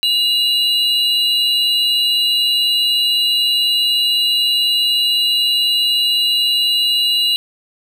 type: tone pair together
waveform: triangle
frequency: 2851 / 3965 Hz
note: F7 / B7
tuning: +35 / +6 cents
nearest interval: tritone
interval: 571 cents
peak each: -14 dBFS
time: 0.03-7.36 s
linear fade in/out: 0 ms
effects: none